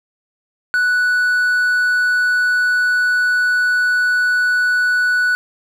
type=tone; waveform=triangle; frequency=1480 Hz; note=F#6; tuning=in tune; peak=-11 dBFS; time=0.74-5.35 s; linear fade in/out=0 ms; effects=none